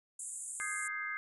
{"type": "band-pass noise", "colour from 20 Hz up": "white", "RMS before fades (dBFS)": -43, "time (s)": [0.19, 0.88], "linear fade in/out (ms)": 5, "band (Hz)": [7100, 10000], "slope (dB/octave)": 96}
{"type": "chord", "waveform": "sine", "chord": "Ab major seventh", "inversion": "second", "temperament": "equal", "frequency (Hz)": [1244.5, 1568, 1661.2, 2093], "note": ["Eb6", "G6", "Ab6", "C7"], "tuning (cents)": [0, 0, 0, 0], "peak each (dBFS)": [-43, -43, -42, -39], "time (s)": [0.6, 1.17], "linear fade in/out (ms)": 0}
{"effects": []}